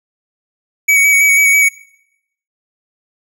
square tone with vibrato, 2258 Hz, C#7, 31 cents sharp, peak -8 dBFS, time 0.88-1.69 s, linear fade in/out 10 ms, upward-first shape square, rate 6.1 Hz, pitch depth 18 cents each way, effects noise-tail reverb RT60 0.8 s tail -22 dB re dry

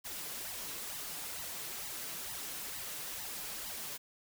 white noise with flanger, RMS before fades -42 dBFS, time 0.04-3.98 s, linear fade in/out 20 ms, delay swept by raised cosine 0.99 to 6.89 ms, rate 2.2 Hz, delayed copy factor +0.75, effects none

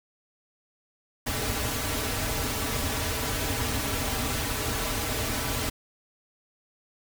pink noise with comb filter, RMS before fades -29 dBFS, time 1.26-5.7 s, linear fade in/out 10 ms, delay 5.6 ms, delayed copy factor -0.8, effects none

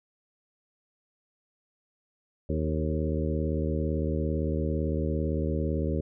harmonic tone with a mistuned harmonic, 77.78 Hz, D#2, in tune, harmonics 1 / 2 / 3 / 4 / 5 / 6 / 7, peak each -29 / -32 / -34 / -35 / -36 / -37 / -37 dBFS, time 2.49-6.01 s, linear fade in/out 5 ms, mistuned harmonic 6, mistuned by -29 cents, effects none

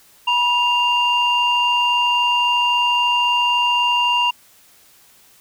sine tone pair together, 970.3 / 2794 Hz, B5 / F7, -31 / 0 cents, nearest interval octave + tritone, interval 1831 cents, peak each -16 dBFS, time 0.27-4.31 s, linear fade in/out 10 ms, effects tanh soft clip ceiling -9 dBFS + white hiss -51 dBFS RMS until 5.4 s

